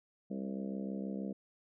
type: harmonic tone with a mistuned harmonic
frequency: 66.4 Hz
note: C2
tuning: 26 cents sharp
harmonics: 3 / 4 / 5 / 6 / 7 / 8 / 9 / 10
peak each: -38 / -44 / -47 / -52 / -48 / -50 / -54 / -56 dBFS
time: 0.3-1.33 s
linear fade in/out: 10 ms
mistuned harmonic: 9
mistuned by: -24 cents
effects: none